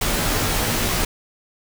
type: noise with comb filter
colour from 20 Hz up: pink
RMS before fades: -21 dBFS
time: 0.01-1.05 s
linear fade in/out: 5 ms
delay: 15 ms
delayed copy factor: -0.7
effects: none

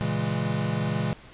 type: chord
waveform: square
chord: A# half-diminished seventh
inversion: none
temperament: equal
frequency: 116.54 / 138.59 / 164.81 / 207.7 Hz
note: A#2 / C#3 / E3 / G#3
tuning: 0 / 0 / 0 / 0 cents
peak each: -31 dBFS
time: 0.01-1.13 s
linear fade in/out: 0 ms
effects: pink hiss -49 dBFS RMS until 1.33 s + resampled to 8000 Hz

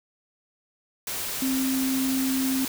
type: tone in noise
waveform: sine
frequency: 263.8 Hz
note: C4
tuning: 14 cents sharp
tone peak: -23 dBFS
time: 1.42-2.65 s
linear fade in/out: 2 ms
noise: white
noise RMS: -31 dBFS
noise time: 1.07-2.68 s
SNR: +5 dB
effects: none

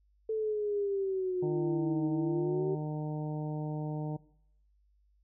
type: linear two-way sweep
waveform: sine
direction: down then up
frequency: 442.6 to 312.8 to 384.8 Hz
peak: -29 dBFS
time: 0.29-2.75 s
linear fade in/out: 5 ms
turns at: 2.08 s
type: harmonic tone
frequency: 152.1 Hz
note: D#3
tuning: 39 cents flat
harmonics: 1 / 2 / 3 / 4 / 5 / 6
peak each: -34 / -40 / -44 / -46 / -48 / -50 dBFS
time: 1.42-4.17 s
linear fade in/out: 10 ms
effects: noise-tail reverb RT60 0.7 s tail -21 dB re dry + added 50 Hz sine -65 dBFS peak until 5.23 s

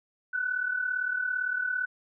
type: tone pair together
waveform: sine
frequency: 1464.3 / 1502 Hz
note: F#6 / F#6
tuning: -18 / +26 cents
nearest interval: unison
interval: 44 cents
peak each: -33 / -28 dBFS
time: 0.33-1.86 s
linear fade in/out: 10 ms
effects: none

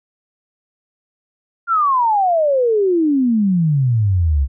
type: exponential sweep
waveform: sine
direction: down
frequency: 1414 to 64.7 Hz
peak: -12 dBFS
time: 1.67-4.48 s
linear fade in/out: 50 ms
effects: none

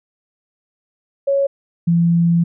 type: tone pair in turn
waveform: sine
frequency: 554.4 / 169.65 Hz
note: C#5 / F3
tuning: 0 / -50 cents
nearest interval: octave + major sixth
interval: 2050 cents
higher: first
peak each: -13 / -11 dBFS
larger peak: second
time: 1.27-1.47 / 1.87-2.44 s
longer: second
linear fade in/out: 10 ms
effects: none

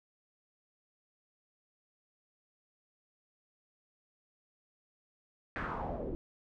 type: noise with low-pass filter sweep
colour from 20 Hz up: pink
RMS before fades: -38 dBFS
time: 5.56-6.15 s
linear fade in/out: 0 ms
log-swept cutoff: 1800 to 350 Hz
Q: 3.3
effects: none

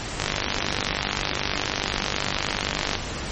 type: click train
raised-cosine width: 0.2 ms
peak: -5 dBFS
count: 137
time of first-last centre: 0.2-2.953 s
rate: 49.4 Hz
effects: pink hiss -31 dBFS RMS until 3.31 s + MP3 32 kbps

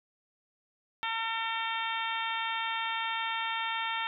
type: harmonic tone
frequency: 452.7 Hz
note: A4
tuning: 49 cents sharp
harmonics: 2 / 3 / 4 / 5 / 6 / 7 / 8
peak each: -35 / -37 / -38 / -39 / -40 / -40 / -41 dBFS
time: 1.03-4.07 s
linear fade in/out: 0 ms
effects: none

